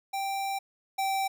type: tone pair in turn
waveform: square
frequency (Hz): 784 / 776.8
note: G5 / G5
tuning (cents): 0 / -16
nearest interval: unison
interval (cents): 16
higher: first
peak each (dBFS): -30 / -27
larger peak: second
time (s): 0.13-0.59 / 0.98-1.28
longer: first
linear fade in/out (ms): 10
effects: none